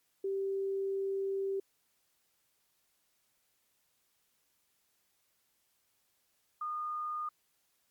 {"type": "tone pair in turn", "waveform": "sine", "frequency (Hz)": [390, 1222.5], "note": ["G4", "D#6"], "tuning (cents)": [-9, -31], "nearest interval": "octave + minor sixth", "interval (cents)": 1978, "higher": "second", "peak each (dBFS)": [-31, -34], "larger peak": "first", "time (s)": [[0.24, 1.6], [6.61, 7.29]], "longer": "first", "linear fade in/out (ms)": 5, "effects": ["white hiss -75 dBFS RMS until 7.9 s", "MP3 96 kbps"]}